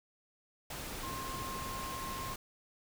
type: tone in noise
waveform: sine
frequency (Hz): 1063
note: C6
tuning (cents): +27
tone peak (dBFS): -41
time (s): 1.03-2.34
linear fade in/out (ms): 5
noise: pink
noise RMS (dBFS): -42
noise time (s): 0.7-2.36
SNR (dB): -2
effects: none